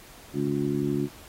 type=harmonic tone; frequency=71.6 Hz; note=D2; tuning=43 cents flat; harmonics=2 / 3 / 4 / 5; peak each=-30 / -31 / -28 / -29 dBFS; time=0.33-1.09 s; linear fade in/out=50 ms; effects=pink hiss -49 dBFS RMS until 1.28 s + AAC 48 kbps